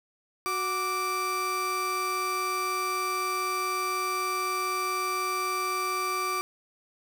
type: tone pair together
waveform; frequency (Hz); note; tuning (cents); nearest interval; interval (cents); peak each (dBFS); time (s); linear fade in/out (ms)
35% pulse; 368.8 / 1172; F#4 / D6; -6 / -4; octave + minor sixth; 2002; -33 / -26; 0.46-6.41; 0
effects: none